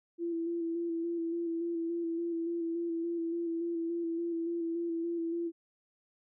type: tone with vibrato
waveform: sine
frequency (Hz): 336.2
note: E4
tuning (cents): +34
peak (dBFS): -31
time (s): 0.18-5.52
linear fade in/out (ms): 50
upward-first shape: square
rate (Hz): 3.5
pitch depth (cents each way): 22
effects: none